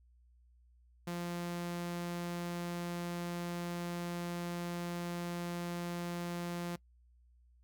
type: tone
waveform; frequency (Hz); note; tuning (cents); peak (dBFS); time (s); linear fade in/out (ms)
sawtooth; 173.6; F3; -10; -33; 1.07-6.76; 5
effects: noise-tail reverb RT60 0.1 s tail -22 dB re dry + added 60 Hz sine -62 dBFS peak until 7.63 s